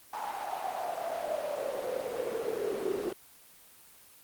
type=noise with high-pass filter sweep; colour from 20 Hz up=brown; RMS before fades=-34 dBFS; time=0.13-3.13 s; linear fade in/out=5 ms; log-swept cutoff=880 to 370 Hz; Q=8; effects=white hiss -56 dBFS RMS until 4.23 s + Opus 24 kbps